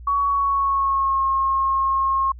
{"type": "tone with pitch glide", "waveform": "sine", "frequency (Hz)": [1123, 1077.9], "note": ["C#6", "C#6"], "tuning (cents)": [22, -49], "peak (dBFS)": -17, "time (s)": [0.07, 2.32], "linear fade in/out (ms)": 5, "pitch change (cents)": -71, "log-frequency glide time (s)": [0.26, 1.23], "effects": ["added 60 Hz sine -36 dBFS peak until 2.39 s"]}